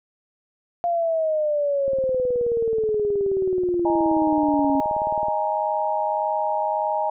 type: exponential sweep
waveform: sine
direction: down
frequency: 698.5 to 274.5 Hz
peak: -19 dBFS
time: 0.84-4.8 s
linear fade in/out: 0 ms
type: click train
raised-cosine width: 2 ms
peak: -24 dBFS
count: 65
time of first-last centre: 1.88-5.284 s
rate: 18.8 Hz
type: chord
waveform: sine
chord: D# suspended fourth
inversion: none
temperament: equal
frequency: 622.3 / 830.6 / 932.3 Hz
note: D#5 / G#5 / A#5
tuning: 0 / 0 / 0 cents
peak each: -25 / -24 / -26 dBFS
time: 3.85-7.1 s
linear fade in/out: 5 ms
effects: none